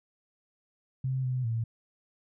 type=tone with pitch steps; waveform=sine; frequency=131.1 / 127.4 / 114.3 Hz; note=C3 / C3 / A#2; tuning=+4 / -46 / -34 cents; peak=-27 dBFS; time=1.04-1.64 s; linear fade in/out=5 ms; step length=200 ms; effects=none